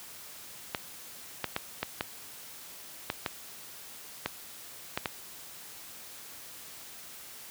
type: clicks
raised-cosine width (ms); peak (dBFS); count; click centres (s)
0.3; -13; 10; 0.748 / 1.443 / 1.564 / 1.83 / 2.009 / 3.101 / 3.262 / 4.26 / 4.975 / 5.058
effects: white hiss -47 dBFS RMS until 7.5 s + high-pass 60 Hz 12 dB/octave